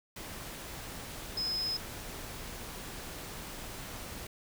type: tone in noise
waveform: sine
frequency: 5100 Hz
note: D#8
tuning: 42 cents sharp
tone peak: -31 dBFS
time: 1.37-1.77 s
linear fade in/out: 5 ms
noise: pink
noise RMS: -43 dBFS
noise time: 0.16-4.27 s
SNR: +9 dB
effects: none